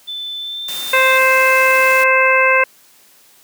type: tone with pitch glide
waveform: sine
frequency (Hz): 3520 to 3598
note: A7 to A7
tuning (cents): 0 to +38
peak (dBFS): -23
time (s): 0.07-1.19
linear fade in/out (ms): 20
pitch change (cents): +38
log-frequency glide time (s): 0.38-0.79
type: noise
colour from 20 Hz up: white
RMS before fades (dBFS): -28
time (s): 0.68-2.04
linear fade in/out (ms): 5
type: harmonic tone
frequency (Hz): 523.3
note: C5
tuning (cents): 0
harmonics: 1 / 2 / 3 / 4 / 5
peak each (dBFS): -16 / -16 / -16 / -16 / -16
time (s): 0.93-2.64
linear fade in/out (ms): 5
effects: white hiss -49 dBFS RMS until 3.43 s + high-pass 150 Hz 12 dB/octave